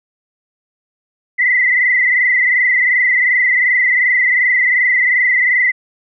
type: tone with frequency modulation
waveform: sine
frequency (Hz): 2000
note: B6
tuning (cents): +21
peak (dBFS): -10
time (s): 1.38-5.72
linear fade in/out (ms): 20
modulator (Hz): 22.7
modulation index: 3.2
effects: none